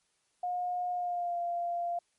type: tone with pitch glide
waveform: sine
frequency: 717 to 693.4 Hz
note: F5 to F5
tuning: +45 to -13 cents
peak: -30 dBFS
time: 0.43-1.99 s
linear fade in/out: 5 ms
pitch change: -58 cents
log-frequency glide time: 0.92-1.38 s
effects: white hiss -74 dBFS RMS until 2.18 s + MP3 48 kbps